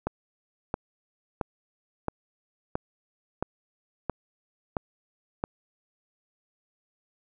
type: click train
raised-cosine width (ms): 1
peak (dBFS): -13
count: 9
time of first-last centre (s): 0.07-5.439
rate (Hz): 1.49
effects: none